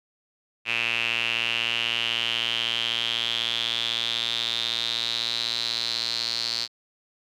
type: tone with band-pass filter sweep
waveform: sawtooth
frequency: 116.1 Hz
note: A#2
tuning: 7 cents flat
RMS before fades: -27 dBFS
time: 0.65-6.68 s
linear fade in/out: 50 ms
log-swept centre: 2600 to 4400 Hz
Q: 7.7
effects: none